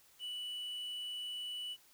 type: tone with quantisation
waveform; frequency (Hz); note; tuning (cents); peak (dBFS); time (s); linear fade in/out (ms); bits
triangle; 2960; F#7; 0; -38; 0.19-1.77; 50; 11
effects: white hiss -65 dBFS RMS until 1.93 s